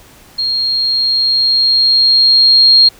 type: tone with level ramp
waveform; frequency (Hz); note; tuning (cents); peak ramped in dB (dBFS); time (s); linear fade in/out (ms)
sine; 4240; C8; +22; -13 to -3; 0.38-2.89; 10
effects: pink hiss -42 dBFS RMS until 2.99 s